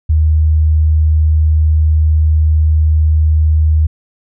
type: tone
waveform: sine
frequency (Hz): 77.78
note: D#2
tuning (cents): 0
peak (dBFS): -7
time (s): 0.09-3.87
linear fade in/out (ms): 10
effects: none